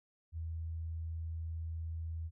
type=tone; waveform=sine; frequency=81.6 Hz; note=E2; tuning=17 cents flat; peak=-37 dBFS; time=0.32-2.31 s; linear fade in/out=50 ms; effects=none